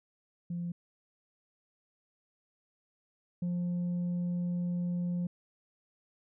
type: tone pair in turn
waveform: sine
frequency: 173 / 176.02 Hz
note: F3 / F3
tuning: -16 / +14 cents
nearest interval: unison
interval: 30 cents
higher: second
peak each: -32 / -27 dBFS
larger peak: second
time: 0.5-0.72 / 3.42-5.27 s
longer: second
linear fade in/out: 5 ms
effects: tanh soft clip ceiling -29 dBFS